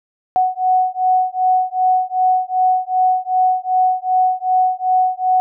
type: beating tone pair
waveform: sine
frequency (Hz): 740 / 742.6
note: F#5 / F#5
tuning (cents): 0 / +6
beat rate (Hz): 2.6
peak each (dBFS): -16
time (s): 0.36-5.4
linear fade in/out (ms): 0
effects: none